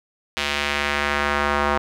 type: tone with band-pass filter sweep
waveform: square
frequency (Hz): 72.3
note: D2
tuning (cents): -27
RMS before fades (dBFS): -22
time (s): 0.37-1.78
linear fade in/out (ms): 0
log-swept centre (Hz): 3000 to 1100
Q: 1.3
effects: none